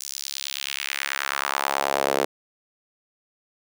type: tone with high-pass filter sweep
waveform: sawtooth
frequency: 69.3 Hz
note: C#2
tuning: in tune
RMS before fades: -27 dBFS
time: 0-2.25 s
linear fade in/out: 5 ms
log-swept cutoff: 6400 to 450 Hz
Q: 1.8
effects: none